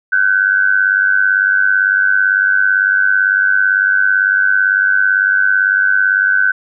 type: tone with amplitude modulation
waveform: sine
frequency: 1520 Hz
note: F#6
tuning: 46 cents sharp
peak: -6 dBFS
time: 0.12-6.52 s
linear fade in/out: 10 ms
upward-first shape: sine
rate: 97.9 Hz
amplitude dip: 75%
effects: none